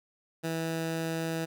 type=tone; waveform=15% pulse; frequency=163.3 Hz; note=E3; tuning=16 cents flat; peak=-24 dBFS; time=0.43-1.46 s; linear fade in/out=20 ms; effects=none